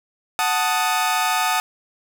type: chord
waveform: sawtooth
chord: D# diminished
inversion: first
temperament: equal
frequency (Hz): 740 / 880 / 1244.5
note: F#5 / A5 / D#6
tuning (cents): 0 / 0 / 0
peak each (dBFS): -19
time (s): 0.39-1.6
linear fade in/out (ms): 0
effects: 8-bit